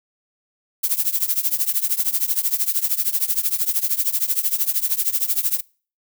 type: noise with tremolo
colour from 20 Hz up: violet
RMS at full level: -17 dBFS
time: 0.83-5.61 s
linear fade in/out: 10 ms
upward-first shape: triangle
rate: 13 Hz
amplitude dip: 95%
effects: noise-tail reverb RT60 0.4 s tail -24 dB re dry